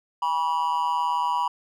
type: tone with amplitude modulation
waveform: triangle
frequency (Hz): 975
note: B5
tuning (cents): -23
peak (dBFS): -16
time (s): 0.22-1.48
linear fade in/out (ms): 5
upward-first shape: sine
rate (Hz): 158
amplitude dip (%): 85
effects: none